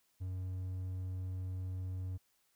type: tone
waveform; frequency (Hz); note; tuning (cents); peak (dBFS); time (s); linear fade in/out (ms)
triangle; 92.5; F#2; 0; -35; 0.2-2.18; 20
effects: white hiss -75 dBFS RMS until 2.55 s